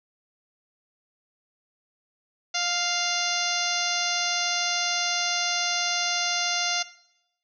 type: harmonic tone with a mistuned harmonic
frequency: 698.5 Hz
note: F5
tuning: in tune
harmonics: 1 / 2 / 3 / 4 / 5 / 6 / 7 / 8 / 9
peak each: -33 / -33 / -33 / -33 / -33 / -33 / -33 / -33 / -33 dBFS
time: 2.54-6.83 s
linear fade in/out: 10 ms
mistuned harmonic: 1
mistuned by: +18 cents
effects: noise-tail reverb RT60 0.8 s tail -17 dB re dry